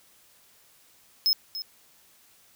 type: tone with echo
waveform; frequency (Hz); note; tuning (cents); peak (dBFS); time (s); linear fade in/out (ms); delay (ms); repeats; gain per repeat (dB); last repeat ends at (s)
square; 5160; E8; -38; -20; 1.26-1.33; 0; 290; 1; -12; 1.62
effects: white hiss -59 dBFS RMS until 2.55 s